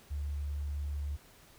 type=tone; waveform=sine; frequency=72.3 Hz; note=D2; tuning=27 cents flat; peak=-33 dBFS; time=0.1-1.17 s; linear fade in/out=20 ms; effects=pink hiss -59 dBFS RMS until 1.58 s

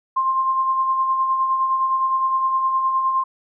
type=tone with tremolo; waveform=sine; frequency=1055 Hz; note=C6; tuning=14 cents sharp; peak=-15 dBFS; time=0.16-3.24 s; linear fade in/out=10 ms; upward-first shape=sine; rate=9.7 Hz; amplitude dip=40%; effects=none

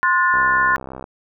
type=chord; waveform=sine; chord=F# diminished; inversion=second; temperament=equal with one note detuned; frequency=1046.5 / 1448.7 / 1760 Hz; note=C6 / F#6 / A6; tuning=0 / -37 / 0 cents; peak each=-17 / -18 / -19 dBFS; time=0.03-0.76 s; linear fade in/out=0 ms
type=click train; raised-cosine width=1 ms; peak=-18 dBFS; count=47; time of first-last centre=0.34-1.041 s; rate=65.6 Hz
effects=none

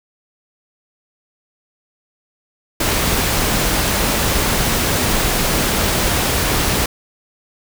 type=noise; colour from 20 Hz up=pink; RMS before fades=-17 dBFS; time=2.8-6.86 s; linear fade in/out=5 ms; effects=none

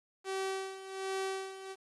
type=tone with tremolo; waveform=sawtooth; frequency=383.9 Hz; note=G4; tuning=36 cents flat; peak=-29 dBFS; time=0.24-1.76 s; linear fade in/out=50 ms; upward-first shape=sine; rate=1.3 Hz; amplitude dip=75%; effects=resampled to 24000 Hz + 10-bit

